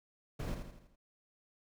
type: noise with echo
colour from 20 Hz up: brown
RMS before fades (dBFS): -38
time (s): 0.39-0.55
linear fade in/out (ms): 10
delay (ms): 82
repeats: 5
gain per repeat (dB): -6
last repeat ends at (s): 0.96
effects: none